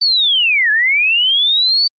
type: linear two-way sweep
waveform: sine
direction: down then up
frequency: 4585 to 1672 to 4585 Hz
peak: -10 dBFS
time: 0.01-1.88 s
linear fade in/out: 10 ms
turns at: 0.71 s
effects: Opus 32 kbps